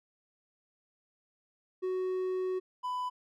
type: tone pair in turn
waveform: triangle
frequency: 371.2 / 997.9 Hz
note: F#4 / B5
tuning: +6 / +18 cents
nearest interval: octave + perfect fourth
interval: 1712 cents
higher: second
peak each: -28 / -30 dBFS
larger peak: first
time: 1.82-2.6 / 2.83-3.1 s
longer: first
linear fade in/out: 20 ms
effects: none